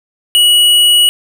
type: tone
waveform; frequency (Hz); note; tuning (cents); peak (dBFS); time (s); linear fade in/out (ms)
square; 2925; F#7; -21; -6; 0.35-1.09; 0
effects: none